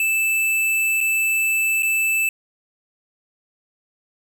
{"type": "tone with dropouts", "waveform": "square", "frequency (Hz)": 2637, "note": "E7", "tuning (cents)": 0, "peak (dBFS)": -18, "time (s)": [0, 2.29], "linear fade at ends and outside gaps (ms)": 2, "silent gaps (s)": [[1.006, 1.01], [1.824, 1.83]], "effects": []}